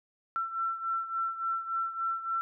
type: beating tone pair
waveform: sine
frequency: 1344 / 1347.5 Hz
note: E6 / E6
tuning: +33 / +38 cents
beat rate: 3.5 Hz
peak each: -31 / -36 dBFS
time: 0.36-2.41 s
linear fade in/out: 0 ms
effects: none